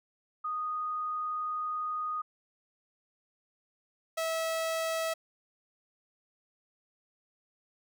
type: tone pair in turn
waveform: sine / sawtooth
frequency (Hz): 1239 / 649.9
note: D#6 / E5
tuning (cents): -8 / -25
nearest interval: major seventh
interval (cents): 1117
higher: first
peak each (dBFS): -31 / -26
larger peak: second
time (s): 0.44-2.22 / 4.17-5.14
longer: first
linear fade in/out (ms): 10
effects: none

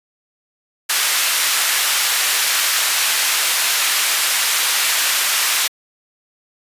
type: high-pass noise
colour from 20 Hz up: pink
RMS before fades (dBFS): -17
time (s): 0.89-5.68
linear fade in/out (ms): 10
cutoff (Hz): 1600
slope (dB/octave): 12
effects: resampled to 32000 Hz

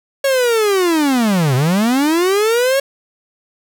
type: linear two-way sweep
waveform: 45% pulse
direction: down then up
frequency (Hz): 556 to 122.5 to 556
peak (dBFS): -12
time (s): 0.24-2.8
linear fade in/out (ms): 5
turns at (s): 1.55
effects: none

